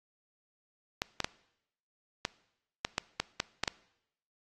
clicks, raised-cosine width 0.2 ms, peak -12 dBFS, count 10, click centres 1.019 / 1.203 / 1.245 / 2.251 / 2.849 / 2.981 / 3.2 / 3.401 / 3.636 / 3.678 s, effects noise-tail reverb RT60 0.8 s tail -22 dB re dry + AAC 32 kbps

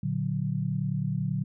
sine chord, Bb augmented, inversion none, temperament equal, 116.54 / 146.83 / 185 Hz, Bb2 / D3 / F#3, 0 / 0 / 0 cents, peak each -32 / -29 / -31 dBFS, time 0.03-1.44 s, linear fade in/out 5 ms, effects none

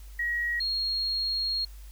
sine tone pair in turn, 1902 / 4270 Hz, A#6 / C8, +34 / +34 cents, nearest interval octave + major second, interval 1400 cents, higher second, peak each -26 dBFS, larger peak neither, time 0.19-0.6 / 0.6-1.65 s, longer second, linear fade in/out 5 ms, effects added 50 Hz sine -42 dBFS peak until 1.91 s + white hiss -57 dBFS RMS until 1.91 s

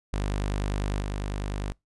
sawtooth tone with level steps, 50 Hz, G1, 35 cents sharp, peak -22 / -25 dBFS, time 0.13-1.72 s, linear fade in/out 0 ms, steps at 1.01 s, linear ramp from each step 5 ms, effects noise-tail reverb RT60 0.2 s tail -26 dB re dry + resampled to 24000 Hz

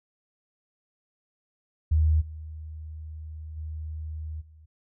sine tone with level steps, 78 Hz, D#2, 5 cents sharp, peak -18 / -36 / -32 / -49 dBFS, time 1.91-4.66 s, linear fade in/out 10 ms, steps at 2.2 / 3.56 / 4.4 s, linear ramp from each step 20 ms, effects none

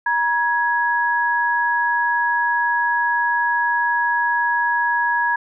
sine tone pair together, 952 / 1666.3 Hz, A#5 / G#6, +36 / +5 cents, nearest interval minor seventh, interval 969 cents, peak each -19 dBFS, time 0.06-5.36 s, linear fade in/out 5 ms, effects none

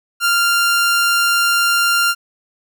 sawtooth tone, 1392 Hz, F6, 6 cents flat, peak -9 dBFS, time 0.2-2.15 s, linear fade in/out 50 ms, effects none

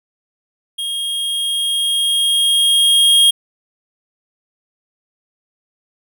square tone with level ramp, 3252 Hz, G#7, 37 cents flat, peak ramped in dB -21 to -8 dBFS, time 0.78-3.31 s, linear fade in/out 10 ms, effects none

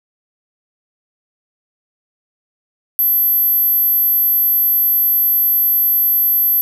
sine tone, 12250 Hz, G9, 41 cents flat, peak -11 dBFS, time 2.99-6.61 s, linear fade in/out 0 ms, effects none

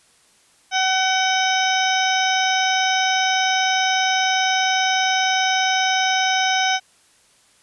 harmonic tone with a mistuned harmonic, 755 Hz, F#5, 35 cents sharp, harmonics 1 / 2 / 3 / 4 / 5 / 7 / 8, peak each -20 / -23 / -25 / -26 / -27 / -28 / -29 dBFS, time 0.71-6.8 s, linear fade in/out 50 ms, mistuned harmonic 4, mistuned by +16 cents, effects white hiss -56 dBFS RMS until 7.62 s + resampled to 24000 Hz

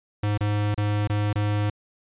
square tone with dropouts, 104 Hz, G#2, 3 cents sharp, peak -22 dBFS, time 0.23-1.7 s, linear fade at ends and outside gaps 5 ms, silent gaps 0.376-0.407 / 0.745-0.777 / 1.075-1.097 / 1.33-1.356 s, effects resampled to 8000 Hz

